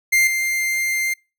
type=tone with level steps; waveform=45% pulse; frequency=2099 Hz; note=C7; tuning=5 cents sharp; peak=-13 / -19 dBFS; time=0.12-1.14 s; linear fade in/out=10 ms; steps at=0.27 s; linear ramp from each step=2 ms; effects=noise-tail reverb RT60 0.3 s tail -26 dB re dry